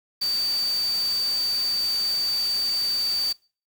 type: tone in noise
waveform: sine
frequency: 4609 Hz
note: D8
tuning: 33 cents flat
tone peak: -22 dBFS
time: 0.21-3.33 s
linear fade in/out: 10 ms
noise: white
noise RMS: -36 dBFS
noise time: 0.21-3.33 s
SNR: +11 dB
effects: noise-tail reverb RT60 0.4 s tail -24 dB re dry